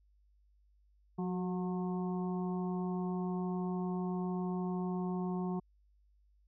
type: harmonic tone with a mistuned harmonic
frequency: 180.7 Hz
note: F#3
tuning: 41 cents flat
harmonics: 1 / 2 / 4 / 5 / 6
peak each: -34 / -40 / -46 / -48 / -50 dBFS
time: 1.18-5.6 s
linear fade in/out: 10 ms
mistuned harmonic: 2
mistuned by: +34 cents
effects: added 50 Hz sine -65 dBFS peak until 6.47 s